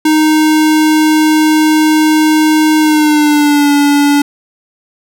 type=tone with pitch glide; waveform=square; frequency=310 to 287.6 Hz; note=D#4 to D4; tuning=-6 to -36 cents; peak=-7 dBFS; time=0.05-4.22 s; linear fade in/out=5 ms; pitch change=-130 cents; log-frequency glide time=2.79-3.71 s; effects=none